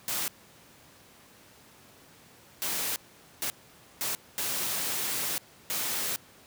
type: noise bursts at uneven times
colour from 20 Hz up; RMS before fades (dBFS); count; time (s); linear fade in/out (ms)
white; -31; 6; 0.08-0.28 / 2.62-2.96 / 3.42-3.5 / 4.01-4.15 / 4.38-5.38 / 5.7-6.16; 0
effects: pink hiss -55 dBFS RMS until 6.46 s + high-pass 100 Hz 12 dB/octave